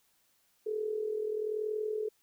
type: tone with amplitude modulation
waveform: sine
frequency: 429.6 Hz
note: A4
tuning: 41 cents flat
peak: -28 dBFS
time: 0.66-2.09 s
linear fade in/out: 10 ms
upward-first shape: sine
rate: 41 Hz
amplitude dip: 65%
effects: white hiss -71 dBFS RMS until 2.22 s